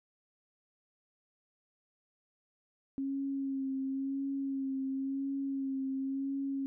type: tone with vibrato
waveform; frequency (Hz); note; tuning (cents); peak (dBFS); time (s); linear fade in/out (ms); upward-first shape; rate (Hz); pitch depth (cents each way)
sine; 271; C#4; -39; -32; 2.98-6.66; 0; sine; 0.95; 25
effects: none